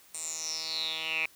10% pulse tone with band-pass filter sweep, 159.8 Hz, D#3, 47 cents sharp, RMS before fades -34 dBFS, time 0.14-1.26 s, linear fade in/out 5 ms, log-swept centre 8400 to 2400 Hz, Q 8.7, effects white hiss -58 dBFS RMS until 1.35 s

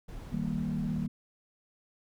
brown noise, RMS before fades -43 dBFS, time 0.08-1.07 s, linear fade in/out 10 ms
sine chord, Eb major, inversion none, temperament equal with one note detuned, 157.92 / 196 / 233.1 Hz, Eb3 / G3 / Bb3, +26 / 0 / 0 cents, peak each -34 dBFS, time 0.32-1.08 s, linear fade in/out 10 ms
effects none

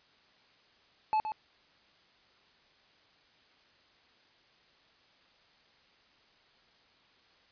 triangle tone with echo, 865 Hz, A5, 30 cents flat, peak -23 dBFS, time 1.13-1.2 s, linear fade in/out 0 ms, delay 120 ms, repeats 1, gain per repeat -8 dB, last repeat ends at 1.32 s, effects white hiss -64 dBFS RMS until 7.51 s + resampled to 11025 Hz

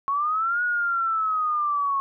sine linear two-way sweep, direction up then down, 1093 to 1460 to 1093 Hz, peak -21 dBFS, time 0.08-2 s, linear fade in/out 0 ms, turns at 0.63 s, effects none

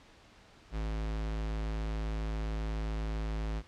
square tone, 53.7 Hz, A1, 41 cents flat, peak -33 dBFS, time 0.71-3.63 s, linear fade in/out 50 ms, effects pink hiss -58 dBFS RMS until 3.67 s + low-pass 5000 Hz 12 dB/octave

